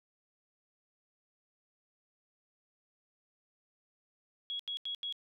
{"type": "tone bursts", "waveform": "sine", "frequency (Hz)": 3328, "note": "G#7", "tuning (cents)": 3, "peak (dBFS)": -35, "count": 4, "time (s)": [4.5, 5.125], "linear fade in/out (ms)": 0, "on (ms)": 94, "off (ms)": 83, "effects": []}